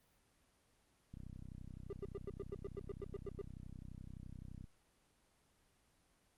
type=click train; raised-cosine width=5 ms; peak=-38 dBFS; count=112; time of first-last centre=1.14-4.642 s; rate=31.7 Hz
type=tone bursts; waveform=triangle; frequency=398.7 Hz; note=G4; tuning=29 cents sharp; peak=-39 dBFS; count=13; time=1.9-3.415 s; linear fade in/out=2 ms; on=27 ms; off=97 ms
effects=pink hiss -74 dBFS RMS until 6.37 s + Opus 24 kbps